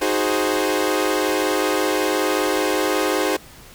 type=chord; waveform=sawtooth; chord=Ab dominant seventh; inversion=second; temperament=equal; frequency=311.1 / 370 / 415.3 / 523.3 Hz; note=Eb4 / Gb4 / Ab4 / C5; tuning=0 / 0 / 0 / 0 cents; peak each=-20 dBFS; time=0.01-3.37 s; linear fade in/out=10 ms; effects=pink hiss -44 dBFS RMS until 3.74 s